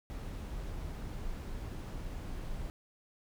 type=noise; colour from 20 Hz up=brown; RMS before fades=-40 dBFS; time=0.1-2.7 s; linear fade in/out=0 ms; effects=none